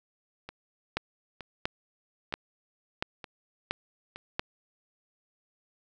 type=two click trains; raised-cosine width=0.3 ms; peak=-12 / -24 dBFS; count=6 / 5; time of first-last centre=0.97-4.395 / 0.49-4.16 s; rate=1.46 / 1.09 Hz; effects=none